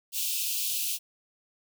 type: high-pass noise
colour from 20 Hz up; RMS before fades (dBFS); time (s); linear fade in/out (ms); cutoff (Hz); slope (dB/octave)
white; -30; 0.12-0.99; 50; 2500; 96
effects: none